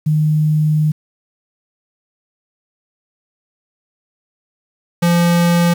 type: tone pair in turn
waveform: sine / square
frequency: 153.4 / 172.19 Hz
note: D#3 / F3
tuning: -24 / -24 cents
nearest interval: major second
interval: 200 cents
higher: second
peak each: -11 dBFS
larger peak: neither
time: 0.06-0.92 / 5.02-5.74 s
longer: first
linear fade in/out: 10 ms
effects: 7-bit